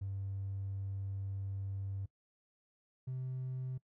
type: tone pair in turn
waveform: triangle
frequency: 97.7 / 129.18 Hz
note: G2 / C3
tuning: -5 / -22 cents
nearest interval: perfect fourth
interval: 483 cents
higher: second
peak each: -34 / -34 dBFS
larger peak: neither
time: 0.01-2.06 / 3.07-3.78 s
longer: first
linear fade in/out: 10 ms
effects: noise-tail reverb RT60 0.1 s tail -22 dB re dry + tanh soft clip ceiling -33 dBFS